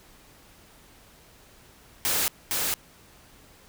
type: noise with echo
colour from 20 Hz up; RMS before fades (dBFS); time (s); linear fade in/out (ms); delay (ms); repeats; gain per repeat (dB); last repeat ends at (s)
white; -25; 2.05-2.28; 0; 460; 1; -2; 2.74
effects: pink hiss -54 dBFS RMS until 3.68 s